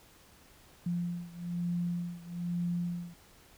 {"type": "beating tone pair", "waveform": "sine", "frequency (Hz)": [173.6, 174.7], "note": ["F3", "F3"], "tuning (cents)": [-10, 1], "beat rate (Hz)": 1.1, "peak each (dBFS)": [-34, -36], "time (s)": [0.86, 3.14], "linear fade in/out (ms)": 5, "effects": ["pink hiss -59 dBFS RMS until 3.57 s"]}